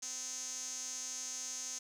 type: tone with band-pass filter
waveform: sawtooth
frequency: 256.4 Hz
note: C4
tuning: 35 cents flat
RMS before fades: -42 dBFS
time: 0.02-1.79 s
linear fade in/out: 10 ms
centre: 6400 Hz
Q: 8.4
effects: 11-bit